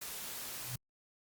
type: noise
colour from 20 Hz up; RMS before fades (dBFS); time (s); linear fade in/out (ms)
white; -43; 0.01-0.76; 10
type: tone with exponential growth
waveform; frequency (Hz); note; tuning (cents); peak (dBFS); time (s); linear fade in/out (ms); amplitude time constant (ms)
sine; 123.47; B2; 0; -36; 0.56-0.76; 5; 43
effects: Opus 48 kbps